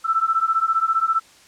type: beating tone pair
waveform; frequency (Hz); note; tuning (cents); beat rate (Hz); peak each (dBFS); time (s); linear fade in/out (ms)
sine; 1318.5 / 1333.5; E6 / E6; 0 / +20; 15; -20; 0.04-1.2; 20
effects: white hiss -50 dBFS RMS until 1.47 s + low-pass 8000 Hz 12 dB/octave